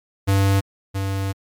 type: tone pair in turn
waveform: square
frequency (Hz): 98 / 97.38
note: G2 / G2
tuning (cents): 0 / -11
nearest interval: unison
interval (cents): 11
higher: first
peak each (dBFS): -15 / -22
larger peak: first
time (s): 0.27-0.61 / 0.94-1.33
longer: second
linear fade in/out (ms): 20
effects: MP3 96 kbps